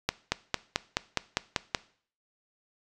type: accelerating click train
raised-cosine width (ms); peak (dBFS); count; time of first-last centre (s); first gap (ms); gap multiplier
0.2; -7; 9; 0.09-1.748; 230; 0.97
effects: noise-tail reverb RT60 0.5 s tail -19 dB re dry + resampled to 24000 Hz